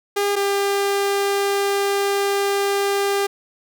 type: tone pair in turn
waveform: sawtooth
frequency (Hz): 404.4 / 399.3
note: G#4 / G4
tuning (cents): -46 / +32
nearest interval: unison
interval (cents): 22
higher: first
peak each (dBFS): -14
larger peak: neither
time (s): 0.16-0.36 / 0.36-3.27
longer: second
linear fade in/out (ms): 10
effects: none